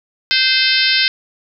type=harmonic tone; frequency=519 Hz; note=C5; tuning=14 cents flat; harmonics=3 / 4 / 5 / 6 / 7 / 8 / 9 / 10; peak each=-20 / -20 / -20 / -20 / -20 / -20 / -20 / -20 dBFS; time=0.31-1.08 s; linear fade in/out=0 ms; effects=none